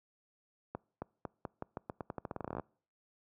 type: accelerating click train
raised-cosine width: 1 ms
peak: -24 dBFS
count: 22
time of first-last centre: 0.75-2.597 s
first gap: 270 ms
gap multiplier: 0.86
effects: noise-tail reverb RT60 0.5 s tail -26 dB re dry + high-pass 80 Hz 12 dB/octave